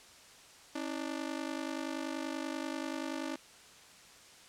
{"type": "ring-modulated tone", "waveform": "sawtooth", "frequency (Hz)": 295.6, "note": "D4", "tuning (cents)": 11, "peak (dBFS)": -29, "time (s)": [0.75, 3.36], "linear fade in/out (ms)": 5, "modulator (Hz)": 25.2, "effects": ["white hiss -56 dBFS RMS until 4.48 s", "low-pass 8000 Hz 12 dB/octave"]}